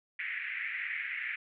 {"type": "band-pass noise", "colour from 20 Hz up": "pink", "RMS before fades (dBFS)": -37, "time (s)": [0.19, 1.36], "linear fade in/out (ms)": 5, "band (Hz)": [1800, 2300], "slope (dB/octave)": 48, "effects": []}